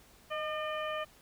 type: harmonic tone with a mistuned harmonic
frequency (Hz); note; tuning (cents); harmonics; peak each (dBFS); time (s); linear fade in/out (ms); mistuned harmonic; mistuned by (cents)
605; D#5; -49; 1 / 2 / 3 / 4 / 5; -36 / -38 / -43 / -45 / -45; 0.3-1.05; 20; 1; +41
effects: pink hiss -60 dBFS RMS until 1.21 s

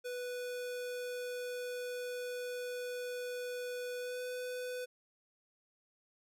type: tone with pitch glide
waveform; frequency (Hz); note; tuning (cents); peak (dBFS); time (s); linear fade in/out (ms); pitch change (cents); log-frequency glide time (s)
square; 493.9 to 499.1; B4 to B4; 0 to +18; -39; 0.04-4.86; 20; +18; 4-4.21
effects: none

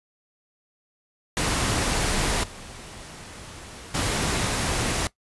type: noise with level steps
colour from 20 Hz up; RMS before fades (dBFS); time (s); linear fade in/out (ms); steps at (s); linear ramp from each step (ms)
pink; -24 / -41 / -25; 1.37-5.07; 0; 2.43 / 3.94; 10
effects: noise-tail reverb RT60 0.1 s tail -18 dB re dry + resampled to 24000 Hz

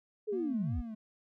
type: linear sweep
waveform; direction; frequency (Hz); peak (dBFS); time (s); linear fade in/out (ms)
sine; down; 440.3 to 41.67; -31; 0.27-0.82; 20
type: tone with vibrato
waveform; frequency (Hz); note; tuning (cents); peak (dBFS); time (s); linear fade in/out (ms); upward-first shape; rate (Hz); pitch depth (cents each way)
triangle; 227.4; A#3; -43; -37; 0.32-0.95; 10; triangle; 2.7; 150
effects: none

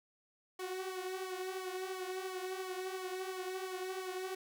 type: tone with flanger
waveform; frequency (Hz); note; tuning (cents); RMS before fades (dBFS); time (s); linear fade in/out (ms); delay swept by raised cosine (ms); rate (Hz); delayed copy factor
sawtooth; 373.1; F#4; +14; -41; 0.59-4.35; 5; 1.7 to 5.9; 2.9; +0.65
effects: none

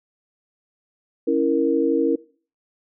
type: chord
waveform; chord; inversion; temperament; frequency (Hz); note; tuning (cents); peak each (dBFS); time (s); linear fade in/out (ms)
sine; A# diminished; first; equal; 277.2 / 329.6 / 466.2; C#4 / E4 / A#4; 0 / 0 / 0; -22 / -21 / -20; 1.27-2.16; 10
effects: noise-tail reverb RT60 0.4 s tail -20 dB re dry

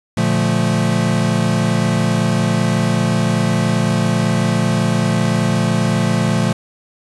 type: chord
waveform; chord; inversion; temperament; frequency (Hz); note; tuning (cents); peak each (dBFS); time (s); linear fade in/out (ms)
square; Bb major seventh; none; equal; 116.54 / 146.83 / 174.61 / 220; Bb2 / D3 / F3 / A3; 0 / 0 / 0 / 0; -20 / -23 / -19 / -20; 0.17-6.53; 5
effects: resampled to 24000 Hz + 7-bit

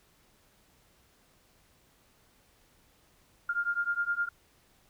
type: beating tone pair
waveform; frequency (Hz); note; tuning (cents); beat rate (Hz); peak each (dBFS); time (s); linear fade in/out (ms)
sine; 1400 / 1409.7; F6 / F6; +4 / +16; 9.7; -31; 3.49-4.29; 5
effects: pink hiss -65 dBFS RMS until 4.89 s

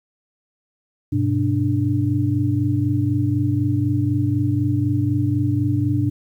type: tone cluster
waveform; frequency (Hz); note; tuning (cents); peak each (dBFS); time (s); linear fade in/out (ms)
sine; 100.7 / 124.7 / 294.1; G2 / B2 / D4; +47 / +17 / +3; -21; 1.12-6.1; 10
effects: 9-bit

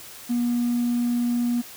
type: tone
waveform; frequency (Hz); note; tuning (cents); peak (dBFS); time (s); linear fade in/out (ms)
triangle; 240.4; B3; -46; -17; 0.29-1.62; 20
effects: tanh soft clip ceiling -17 dBFS + white hiss -42 dBFS RMS until 1.76 s

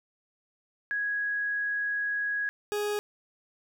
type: tone pair in turn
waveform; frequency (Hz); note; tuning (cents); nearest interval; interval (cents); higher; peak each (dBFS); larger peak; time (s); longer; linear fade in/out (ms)
sine / 40% pulse; 1661.2 / 415.3; G#6 / G#4; 0 / 0; 2 octaves; 2400; first; -27; neither; 0.91-2.49 / 2.72-2.99; first; 0
effects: none

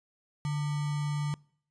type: tone with sample-and-hold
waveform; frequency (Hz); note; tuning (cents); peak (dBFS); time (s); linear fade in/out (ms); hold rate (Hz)
sine; 146.9; D3; +1; -28; 0.45-1.34; 0; 1050
effects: noise-tail reverb RT60 0.6 s tail -25 dB re dry + resampled to 22050 Hz

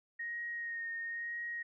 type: tone with vibrato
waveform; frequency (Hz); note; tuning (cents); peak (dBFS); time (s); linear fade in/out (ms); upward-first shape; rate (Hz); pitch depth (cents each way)
sine; 1864.7; A#6; 0; -37; 0.19-1.63; 10; sine; 1; 20
effects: none

